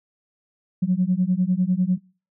sine beating tone pair, 177.8 / 187.8 Hz, F3 / F#3, +31 / +26 cents, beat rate 10 Hz, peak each -20 dBFS, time 0.82-1.98 s, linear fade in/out 10 ms, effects noise-tail reverb RT60 0.4 s tail -25 dB re dry + tanh soft clip ceiling -10 dBFS

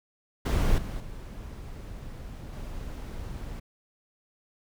brown noise with level steps, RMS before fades -23 / -34 / -40 / -37 dBFS, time 0.45-3.6 s, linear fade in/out 10 ms, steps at 0.78 / 1 / 2.53 s, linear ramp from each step 2 ms, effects none

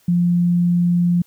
sine tone, 174.61 Hz, F3, in tune, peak -13 dBFS, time 0.08-1.22 s, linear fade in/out 5 ms, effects white hiss -57 dBFS RMS until 1.26 s

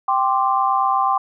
sine chord, G suspended fourth, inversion none, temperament equal, 784 / 1046.5 / 1174.7 Hz, G5 / C6 / D6, 0 / 0 / 0 cents, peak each -19 / -19 / -21 dBFS, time 0.08-1.18 s, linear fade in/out 5 ms, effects none

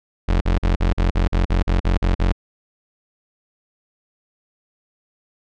35% pulse tone bursts, 44.44 Hz, F1, 31 cents sharp, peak -13 dBFS, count 12, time 0.28-2.324 s, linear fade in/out 10 ms, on 130 ms, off 44 ms, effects low-pass 4000 Hz 12 dB/octave

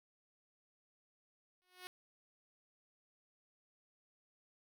5% pulse tone with exponential growth, 364.7 Hz, F#4, 25 cents flat, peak -33 dBFS, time 1.62-1.87 s, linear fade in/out 0 ms, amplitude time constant 54 ms, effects none

